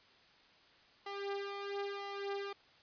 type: tone with flanger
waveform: sawtooth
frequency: 400 Hz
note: G4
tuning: 35 cents sharp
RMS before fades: -41 dBFS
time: 1.06-2.53 s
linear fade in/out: 5 ms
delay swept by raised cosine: 1.5 to 3.4 ms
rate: 1 Hz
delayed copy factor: +0.85
effects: white hiss -64 dBFS RMS until 2.82 s + resampled to 11025 Hz